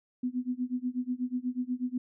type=tone with tremolo; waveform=sine; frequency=250 Hz; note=B3; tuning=21 cents sharp; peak=-26 dBFS; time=0.23-1.98 s; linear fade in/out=5 ms; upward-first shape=sine; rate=8.2 Hz; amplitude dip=95%; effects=none